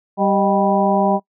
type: harmonic tone with a mistuned harmonic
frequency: 196 Hz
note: G3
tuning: in tune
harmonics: 1 / 2 / 3 / 4 / 5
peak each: -18 / -22 / -19 / -18 / -23 dBFS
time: 0.17-1.2 s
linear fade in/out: 50 ms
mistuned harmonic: 3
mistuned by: +79 cents
effects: noise-tail reverb RT60 0.1 s tail -22 dB re dry